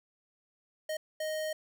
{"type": "tone bursts at uneven times", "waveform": "square", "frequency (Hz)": 622.3, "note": "D#5", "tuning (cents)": 0, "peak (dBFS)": -33, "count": 2, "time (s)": [[0.89, 0.97], [1.2, 1.53]], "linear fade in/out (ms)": 5, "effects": []}